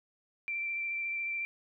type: tone with vibrato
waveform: sine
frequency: 2349 Hz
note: D7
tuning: in tune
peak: -32 dBFS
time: 0.48-1.45 s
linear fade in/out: 0 ms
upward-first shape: sine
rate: 14 Hz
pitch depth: 12 cents each way
effects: none

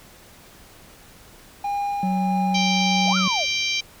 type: tone with tremolo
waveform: triangle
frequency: 810 Hz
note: G#5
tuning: 43 cents flat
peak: -20 dBFS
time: 1.64-3.13 s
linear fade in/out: 5 ms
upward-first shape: sine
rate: 1.6 Hz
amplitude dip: 25%
type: tone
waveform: triangle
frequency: 187.1 Hz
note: F#3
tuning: 20 cents sharp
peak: -19 dBFS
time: 2.03-3.28 s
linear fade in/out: 2 ms
type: harmonic tone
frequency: 784 Hz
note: G5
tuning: in tune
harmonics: 3 / 4 / 5 / 6 / 7 / 8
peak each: -25 / -27 / -29 / -31 / -32 / -33 dBFS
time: 2.54-3.81 s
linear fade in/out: 10 ms
type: linear two-way sweep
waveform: sine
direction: up then down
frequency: 400.5 to 1423 to 503 Hz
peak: -24 dBFS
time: 3.05-3.46 s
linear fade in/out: 50 ms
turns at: 3.17 s
effects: pink hiss -48 dBFS RMS until 4 s

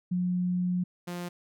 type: tone pair in turn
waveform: sine / sawtooth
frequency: 179.7 / 175.8 Hz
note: F3 / F3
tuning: +50 / +12 cents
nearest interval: unison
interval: 38 cents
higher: first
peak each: -25 / -30 dBFS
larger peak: first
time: 0.11-0.84 / 1.07-1.29 s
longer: first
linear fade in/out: 10 ms
effects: none

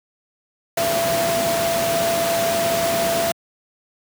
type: tone in noise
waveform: sine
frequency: 673 Hz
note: E5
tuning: 36 cents sharp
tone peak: -19 dBFS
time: 0.77-3.32 s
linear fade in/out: 5 ms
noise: pink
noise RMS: -23 dBFS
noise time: 0.77-3.32 s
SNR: +1 dB
effects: high-pass 150 Hz 12 dB/octave

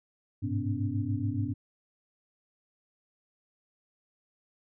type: tone cluster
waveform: sine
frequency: 101 / 108.1 / 128.6 / 250.6 / 286 Hz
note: G#2 / A2 / C3 / B3 / D4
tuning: -48 / -30 / -30 / +25 / -46 cents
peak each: -32 / -33 / -39 / -36 / -35 dBFS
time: 0.42-1.54 s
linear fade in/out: 20 ms
effects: none

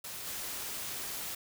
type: noise with level steps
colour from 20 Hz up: white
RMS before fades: -42 / -39 dBFS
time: 0.04-1.35 s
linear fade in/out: 5 ms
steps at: 0.25 s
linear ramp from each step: 20 ms
effects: none

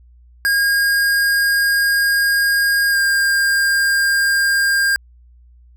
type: tone with pitch glide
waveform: square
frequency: 1625 to 1605.4 Hz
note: G#6 to G6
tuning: -38 to +41 cents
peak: -14 dBFS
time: 0.45-4.96 s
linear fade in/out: 0 ms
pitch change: -21 cents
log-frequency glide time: 2.9-2.97 s
effects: added 60 Hz sine -44 dBFS peak until 5.76 s

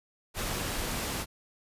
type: noise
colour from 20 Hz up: pink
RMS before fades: -33 dBFS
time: 0.34-1.26 s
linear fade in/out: 50 ms
effects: resampled to 32000 Hz

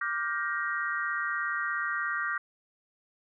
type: chord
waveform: sine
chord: G minor seventh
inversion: second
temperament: just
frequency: 1176 / 1411.2 / 1568 / 1881.6 Hz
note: D6 / F6 / G6 / Bb6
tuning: +2 / +18 / 0 / +16 cents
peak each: -34 dBFS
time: 0.01-2.38 s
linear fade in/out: 5 ms
effects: none

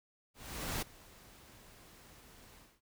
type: noise with ADSR envelope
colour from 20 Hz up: pink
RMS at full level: -36 dBFS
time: 0.34-2.81 s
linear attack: 480 ms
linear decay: 10 ms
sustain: -22 dB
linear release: 240 ms
effects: noise-tail reverb RT60 0.1 s tail -20 dB re dry

